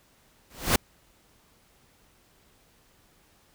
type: noise with exponential growth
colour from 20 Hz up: pink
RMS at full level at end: -17 dBFS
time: 0.5-0.76 s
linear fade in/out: 5 ms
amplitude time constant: 56 ms
effects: pink hiss -62 dBFS RMS until 3.54 s